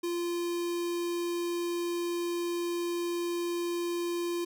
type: tone with notch filter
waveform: square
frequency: 345.7 Hz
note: F4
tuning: 18 cents flat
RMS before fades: -32 dBFS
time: 0.03-4.45 s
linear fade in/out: 10 ms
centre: 1500 Hz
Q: 1.3
effects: none